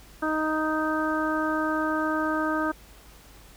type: harmonic tone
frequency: 311.4 Hz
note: D#4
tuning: 2 cents sharp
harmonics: 1 / 2 / 3 / 4 / 5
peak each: -27 / -31 / -33 / -30 / -31 dBFS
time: 0.22-2.72 s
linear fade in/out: 10 ms
effects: added 50 Hz sine -51 dBFS peak until 3.56 s + pink hiss -52 dBFS RMS until 3.56 s